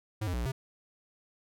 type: tone with pitch steps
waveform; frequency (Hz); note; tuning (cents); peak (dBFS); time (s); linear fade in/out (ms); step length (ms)
square; 107.5 / 89.3 / 60.5 / 58.9 / 132.7; A2 / F2 / B1 / A#1 / C3; -40 / +39 / -35 / +19 / +25; -31; 0.21-0.52; 10; 62
effects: none